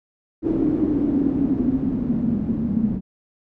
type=noise with low-pass filter sweep; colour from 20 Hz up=white; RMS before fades=-21 dBFS; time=0.42-3.01 s; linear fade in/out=50 ms; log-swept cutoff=320 to 210 Hz; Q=8.8; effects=none